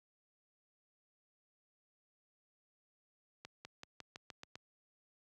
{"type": "accelerating click train", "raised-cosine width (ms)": 0.2, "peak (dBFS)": -30, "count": 8, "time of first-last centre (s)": [3.45, 4.555], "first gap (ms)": 200, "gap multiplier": 0.92, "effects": ["high-pass 80 Hz 12 dB/octave"]}